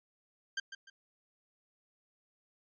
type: tone with echo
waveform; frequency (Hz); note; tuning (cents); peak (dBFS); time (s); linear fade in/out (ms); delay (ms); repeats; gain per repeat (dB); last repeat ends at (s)
sawtooth; 1578; G6; +11; -29; 0.57-0.6; 5; 150; 2; -10; 0.9
effects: resampled to 16000 Hz